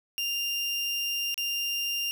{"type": "tone with dropouts", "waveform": "30% pulse", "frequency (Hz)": 2794, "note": "F7", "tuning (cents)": 0, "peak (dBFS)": -25, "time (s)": [0.18, 2.11], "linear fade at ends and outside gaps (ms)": 0, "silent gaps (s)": [1.343, 1.378], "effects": []}